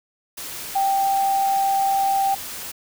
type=tone in noise; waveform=sine; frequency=784 Hz; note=G5; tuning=in tune; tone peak=-17 dBFS; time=0.75-2.35 s; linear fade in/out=10 ms; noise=white; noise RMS=-33 dBFS; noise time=0.37-2.72 s; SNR=+13 dB; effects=none